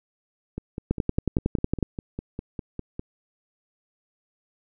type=two click trains; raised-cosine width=3 ms; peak=-9 / -18 dBFS; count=11 / 13; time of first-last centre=0.91-1.827 / 0.58-2.994 s; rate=10.9 / 4.97 Hz; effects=none